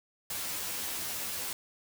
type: noise with comb filter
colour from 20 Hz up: white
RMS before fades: -36 dBFS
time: 0.3-1.53 s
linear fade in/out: 2 ms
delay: 12 ms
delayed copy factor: +0.85
effects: none